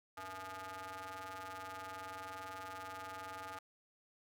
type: ring-modulated tone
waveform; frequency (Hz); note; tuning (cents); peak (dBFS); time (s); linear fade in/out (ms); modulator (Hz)
sawtooth; 187.2; F#3; +20; -38; 0.17-3.59; 5; 1040
effects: none